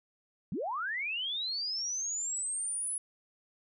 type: linear sweep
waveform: sine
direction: up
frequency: 136.2 to 10330 Hz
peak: -32 dBFS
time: 0.52-2.98 s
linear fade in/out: 2 ms
effects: none